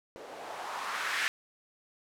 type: noise with low-pass filter sweep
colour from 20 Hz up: violet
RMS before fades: -36 dBFS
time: 0.16-1.28 s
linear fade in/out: 0 ms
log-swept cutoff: 480 to 1900 Hz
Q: 2.1
effects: none